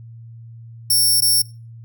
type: tone with dropouts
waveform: 5% pulse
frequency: 5460 Hz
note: F8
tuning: 40 cents flat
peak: -7 dBFS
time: 0.9-1.42 s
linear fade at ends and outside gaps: 5 ms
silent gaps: 1.206-1.22 s
effects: noise-tail reverb RT60 0.3 s tail -19 dB re dry + added 115 Hz sine -36 dBFS peak until 1.84 s